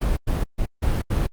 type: noise bursts at uneven times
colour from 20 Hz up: brown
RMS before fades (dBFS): -21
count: 5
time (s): 0.01-0.17 / 0.27-0.44 / 0.58-0.66 / 0.82-1.02 / 1.1-1.27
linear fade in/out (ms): 10
effects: Opus 32 kbps